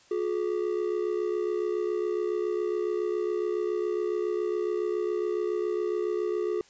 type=ring-modulated tone; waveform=triangle; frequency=392 Hz; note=G4; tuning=in tune; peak=-21 dBFS; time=0.11-6.61 s; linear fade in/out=0 ms; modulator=33.6 Hz; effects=white hiss -58 dBFS RMS until 6.69 s + resampled to 16000 Hz